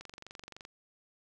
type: click train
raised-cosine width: 0.2 ms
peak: -29 dBFS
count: 16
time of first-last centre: 0.01-0.651 s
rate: 23.4 Hz
effects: none